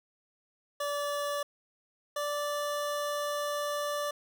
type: tone pair in turn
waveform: 25% pulse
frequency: 578 / 584.7 Hz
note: D5 / D5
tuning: -28 / -8 cents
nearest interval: unison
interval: 20 cents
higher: second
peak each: -27 / -27 dBFS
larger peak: neither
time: 0.8-1.43 / 2.16-4.11 s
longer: second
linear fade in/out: 5 ms
effects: none

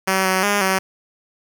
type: tone with pitch steps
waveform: 5% pulse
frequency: 190.4 / 187.8 / 204 / 190.1 Hz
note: F#3 / F#3 / G#3 / F#3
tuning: +50 / +26 / -31 / +47 cents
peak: -5 dBFS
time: 0.07-0.79 s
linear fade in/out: 10 ms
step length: 180 ms
effects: none

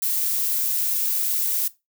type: noise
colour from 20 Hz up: violet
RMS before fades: -23 dBFS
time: 0.02-1.68 s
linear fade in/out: 5 ms
effects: noise-tail reverb RT60 0.2 s tail -17 dB re dry

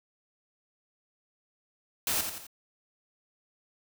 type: noise with echo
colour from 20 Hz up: white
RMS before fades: -29 dBFS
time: 2.07-2.21 s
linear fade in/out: 2 ms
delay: 86 ms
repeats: 3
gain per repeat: -6 dB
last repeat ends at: 2.468 s
effects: none

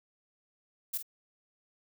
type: noise with echo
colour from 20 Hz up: violet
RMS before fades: -33 dBFS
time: 0.93-0.98 s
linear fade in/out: 10 ms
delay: 48 ms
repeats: 1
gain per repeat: -9 dB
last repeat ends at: 1.028 s
effects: none

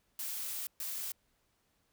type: noise bursts at uneven times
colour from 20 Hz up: blue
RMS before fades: -39 dBFS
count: 2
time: 0.19-0.67 / 0.8-1.12 s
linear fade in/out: 2 ms
effects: pink hiss -75 dBFS RMS until 1.92 s

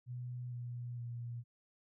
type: tone with pitch steps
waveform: sine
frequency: 123.47 / 121.28 / 119.13 Hz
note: B2 / B2 / A#2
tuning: 0 / -31 / +38 cents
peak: -40 dBFS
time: 0.06-1.44 s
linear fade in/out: 50 ms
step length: 460 ms
effects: none

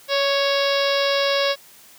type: harmonic tone with a mistuned harmonic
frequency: 554.4 Hz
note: C#5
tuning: in tune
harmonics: 1 / 2 / 3 / 4 / 5 / 6 / 7 / 8 / 9 / 10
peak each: -20 / -27 / -28 / -30 / -30 / -29 / -28 / -33 / -30 / -33 dBFS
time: 0.08-1.56 s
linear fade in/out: 50 ms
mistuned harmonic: 1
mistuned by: +16 cents
effects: white hiss -48 dBFS RMS until 1.98 s + high-pass 100 Hz 12 dB/octave

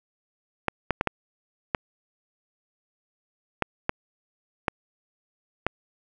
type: clicks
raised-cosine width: 0.5 ms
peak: -7 dBFS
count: 9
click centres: 0.683 / 0.907 / 1.011 / 1.073 / 1.748 / 3.623 / 3.894 / 4.682 / 5.666 s
effects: none

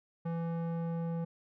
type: tone with low-pass filter sweep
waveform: square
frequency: 167.1 Hz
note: E3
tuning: 24 cents sharp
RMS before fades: -35 dBFS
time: 0.25-1.25 s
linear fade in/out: 10 ms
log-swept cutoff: 1100 to 730 Hz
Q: 0.79
effects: none

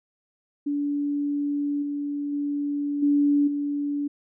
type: tone with level steps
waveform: sine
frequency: 288.2 Hz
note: D4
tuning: 33 cents flat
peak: -23 / -26 / -24 / -17 / -24 dBFS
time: 0.66-4.08 s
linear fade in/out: 10 ms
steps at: 1.82 / 2.32 / 3.02 / 3.47 s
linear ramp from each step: 10 ms
effects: none

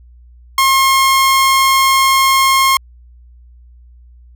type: tone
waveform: sawtooth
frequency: 1073 Hz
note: C6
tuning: 43 cents sharp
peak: -5 dBFS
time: 0.58-2.77 s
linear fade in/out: 2 ms
effects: added 60 Hz sine -39 dBFS peak until 4.35 s

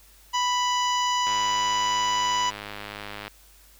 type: harmonic tone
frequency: 987.8 Hz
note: B5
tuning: in tune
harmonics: 1 / 2 / 3 / 4 / 5 / 6 / 7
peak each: -23 / -33 / -29 / -40 / -37 / -36 / -37 dBFS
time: 0.33-2.51 s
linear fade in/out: 20 ms
type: click train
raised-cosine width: 0.3 ms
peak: -19 dBFS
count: 208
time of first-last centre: 1.27-3.28 s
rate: 103 Hz
effects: added 50 Hz sine -55 dBFS peak until 3.79 s + white hiss -55 dBFS RMS until 3.79 s

